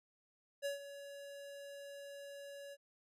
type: tone with ADSR envelope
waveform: square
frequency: 564 Hz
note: C#5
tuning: 30 cents sharp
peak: -36 dBFS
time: 0.62-2.77 s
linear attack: 35 ms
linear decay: 130 ms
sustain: -13 dB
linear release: 44 ms
effects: resampled to 32000 Hz